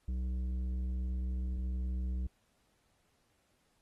sine tone with tanh clipping, 62.8 Hz, B1, 30 cents sharp, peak -34 dBFS, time 0.08-2.27 s, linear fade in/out 5 ms, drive 9 dB, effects pink hiss -75 dBFS RMS until 3.81 s + AAC 32 kbps

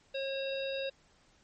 harmonic tone, 542 Hz, C#5, 39 cents flat, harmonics 1 / 3 / 5 / 7 / 9, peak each -34 / -47 / -42 / -42 / -51 dBFS, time 0.14-0.9 s, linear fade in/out 10 ms, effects pink hiss -66 dBFS RMS until 1.43 s + MP3 32 kbps

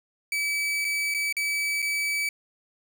40% pulse tone with dropouts, 2295 Hz, D7, 40 cents flat, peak -24 dBFS, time 0.32-2.29 s, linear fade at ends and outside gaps 2 ms, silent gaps 0.846-0.849 / 1.141-1.146 / 1.326-1.367 / 1.82-1.825 s, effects none

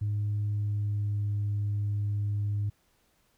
sine tone with pitch glide, 103.9 to 102.83 Hz, G#2 to G#2, +1 to -17 cents, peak -25 dBFS, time 0.01-2.7 s, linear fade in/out 10 ms, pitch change -18 cents, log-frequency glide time 0.43-1.29 s, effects tanh soft clip ceiling -24 dBFS + pink hiss -69 dBFS RMS until 3.37 s

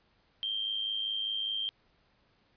sine tone with amplitude modulation, 3167 Hz, G7, 17 cents sharp, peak -28 dBFS, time 0.43-1.69 s, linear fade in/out 0 ms, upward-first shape sine, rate 105 Hz, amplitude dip 60%, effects pink hiss -69 dBFS RMS until 2.56 s + resampled to 11025 Hz

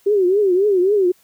sine tone with vibrato, 387 Hz, G4, 22 cents flat, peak -12 dBFS, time 0.06-1.12 s, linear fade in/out 10 ms, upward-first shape triangle, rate 3.7 Hz, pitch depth 180 cents each way, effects white hiss -56 dBFS RMS until 1.23 s

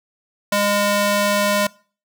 square tone with high-pass filter, 204.1 Hz, G#3, 30 cents flat, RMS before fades -18 dBFS, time 0.52-1.67 s, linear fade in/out 5 ms, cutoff 480 Hz, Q 0.77, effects noise-tail reverb RT60 0.4 s tail -23 dB re dry

